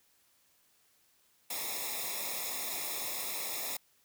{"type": "noise with comb filter", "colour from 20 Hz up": "white", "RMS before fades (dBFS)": -37, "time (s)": [1.5, 3.77], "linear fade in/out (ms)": 5, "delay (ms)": 0.66, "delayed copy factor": -0.95, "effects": ["white hiss -69 dBFS RMS until 4.04 s"]}